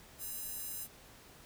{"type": "tone with high-pass filter", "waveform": "square", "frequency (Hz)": 566, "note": "C#5", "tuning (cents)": 36, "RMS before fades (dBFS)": -42, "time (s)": [0.18, 0.88], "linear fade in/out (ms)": 50, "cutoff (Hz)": 11000, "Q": 0.7, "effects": ["pink hiss -57 dBFS RMS until 1.45 s"]}